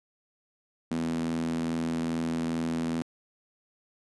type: tone with high-pass filter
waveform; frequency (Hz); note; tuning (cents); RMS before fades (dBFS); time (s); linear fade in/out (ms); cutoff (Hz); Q
sawtooth; 82.41; E2; 0; -30; 0.91-3.02; 0; 220; 7
effects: resampled to 24000 Hz